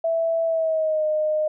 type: tone with pitch glide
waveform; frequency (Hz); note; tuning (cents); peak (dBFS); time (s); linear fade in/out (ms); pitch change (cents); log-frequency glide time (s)
sine; 659.3 to 615.1; E5 to D#5; 0 to -20; -19; 0.04-1.48; 5; -120; 0.45-1.05
effects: none

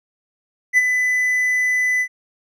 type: tone with ADSR envelope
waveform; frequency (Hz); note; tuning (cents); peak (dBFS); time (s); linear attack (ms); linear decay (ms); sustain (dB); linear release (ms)
triangle; 2000; B6; +21; -7; 0.73-2.08; 46; 28; -7; 71
effects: none

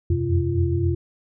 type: tone cluster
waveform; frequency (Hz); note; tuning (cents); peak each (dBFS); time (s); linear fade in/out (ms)
sine; 85.1 / 88.7 / 92.9 / 128.1 / 343.5; F2 / F2 / F#2 / C3 / F4; -44 / +27 / +7 / -36 / -29; -25; 0.1-0.95; 5
effects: none

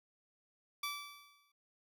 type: tone with exponential decay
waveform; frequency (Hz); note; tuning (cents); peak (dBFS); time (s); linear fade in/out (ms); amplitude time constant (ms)
15% pulse; 1157; D6; -26; -29; 0.83-1.52; 5; 150
effects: none

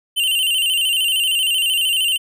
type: tone with vibrato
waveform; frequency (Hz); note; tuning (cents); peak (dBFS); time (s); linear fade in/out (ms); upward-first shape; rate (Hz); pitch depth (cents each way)
square; 2921; F#7; -23; -16; 0.16-2.18; 20; square; 13; 79
effects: none

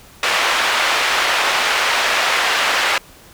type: band-pass noise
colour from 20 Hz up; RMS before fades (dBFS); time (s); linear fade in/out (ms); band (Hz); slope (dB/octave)
white; -17; 0.23-2.98; 2; 650 to 2600; 12
effects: pink hiss -44 dBFS RMS until 3.33 s

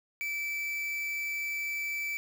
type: tone with quantisation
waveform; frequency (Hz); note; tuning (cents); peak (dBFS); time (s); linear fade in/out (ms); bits
triangle; 2316; D7; -25; -30; 0.21-2.17; 0; 7
effects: none

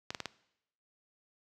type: clicks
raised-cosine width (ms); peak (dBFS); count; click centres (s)
0.2; -18; 4; 0.105 / 0.148 / 0.203 / 0.257
effects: noise-tail reverb RT60 0.8 s tail -19 dB re dry + high-pass 80 Hz 12 dB/octave

